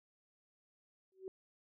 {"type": "tone with exponential growth", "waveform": "sine", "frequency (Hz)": 378.9, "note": "F#4", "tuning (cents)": 41, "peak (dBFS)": -38, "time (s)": [1.12, 1.28], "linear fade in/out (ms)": 1, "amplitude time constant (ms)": 34, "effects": []}